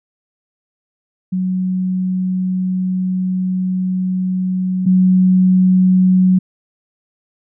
sine tone pair in turn, 185 / 185 Hz, F#3 / F#3, 0 / 0 cents, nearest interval unison, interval 0 cents, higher neither, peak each -15 / -8 dBFS, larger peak second, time 1.32-4.86 / 4.86-6.39 s, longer first, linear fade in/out 10 ms, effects none

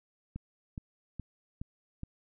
click train, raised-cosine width 5 ms, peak -26 dBFS, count 5, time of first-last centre 0.36-2.034 s, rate 2.39 Hz, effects none

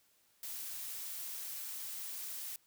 blue noise, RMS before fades -43 dBFS, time 0.43-2.56 s, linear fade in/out 2 ms, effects white hiss -71 dBFS RMS until 2.66 s

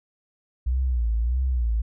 sine tone with vibrato, 60.1 Hz, B1, 46 cents flat, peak -20 dBFS, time 0.66-1.82 s, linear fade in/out 10 ms, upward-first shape sine, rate 1.6 Hz, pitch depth 140 cents each way, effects none

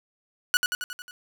sawtooth tone with echo, 1469 Hz, F#6, 13 cents flat, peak -14 dBFS, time 0.54-0.57 s, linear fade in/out 0 ms, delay 90 ms, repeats 6, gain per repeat -4 dB, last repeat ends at 1.11 s, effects none

